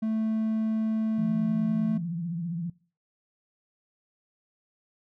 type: tone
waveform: triangle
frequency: 220 Hz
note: A3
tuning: in tune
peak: -23 dBFS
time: 0.02-1.98 s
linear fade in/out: 10 ms
type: tone with vibrato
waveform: sine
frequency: 169.8 Hz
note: F3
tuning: 48 cents flat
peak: -29 dBFS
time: 1.18-2.7 s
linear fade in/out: 5 ms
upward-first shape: triangle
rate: 15 Hz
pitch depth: 120 cents each way
effects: noise-tail reverb RT60 0.4 s tail -22 dB re dry